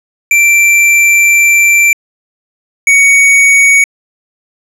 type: tone pair in turn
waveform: square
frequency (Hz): 2349 / 2238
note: D7 / C#7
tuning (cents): 0 / +16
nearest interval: minor second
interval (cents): 84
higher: first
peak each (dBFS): -5 / -4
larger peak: second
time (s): 0.31-1.93 / 2.87-3.84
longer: first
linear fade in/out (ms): 2
effects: low-pass 11000 Hz 12 dB/octave